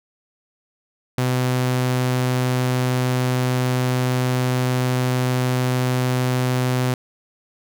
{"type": "tone", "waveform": "sawtooth", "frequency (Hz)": 126.7, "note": "B2", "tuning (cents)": 45, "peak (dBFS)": -14, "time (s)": [1.18, 6.94], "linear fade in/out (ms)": 2, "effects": []}